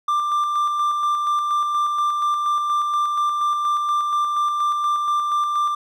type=tone with tremolo; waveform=triangle; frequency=1185 Hz; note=D6; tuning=15 cents sharp; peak=-15 dBFS; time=0.08-5.75 s; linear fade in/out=5 ms; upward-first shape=square; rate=4.2 Hz; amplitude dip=30%; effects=none